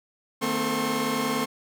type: tone cluster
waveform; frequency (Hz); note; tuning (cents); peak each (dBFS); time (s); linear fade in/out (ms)
sawtooth; 155 / 227.2 / 257.6 / 437.2 / 1075; D#3 / A#3 / C4 / A4 / C6; -6 / -44 / -27 / -11 / +47; -34 / -26 / -25 / -29 / -26; 0.41-1.46; 20
effects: none